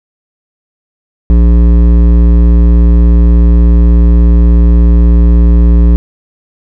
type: tone with hard clipping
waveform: sine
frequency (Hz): 58.27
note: A#1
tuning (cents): 0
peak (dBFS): -4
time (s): 1.3-5.96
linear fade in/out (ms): 0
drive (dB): 12
effects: none